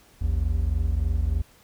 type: tone pair together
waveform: triangle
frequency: 56.29 / 79.6 Hz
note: A1 / D#2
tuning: +40 / +40 cents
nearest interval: tritone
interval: 600 cents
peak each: -22 dBFS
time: 0.21-1.42 s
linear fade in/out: 10 ms
effects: pink hiss -56 dBFS RMS until 1.63 s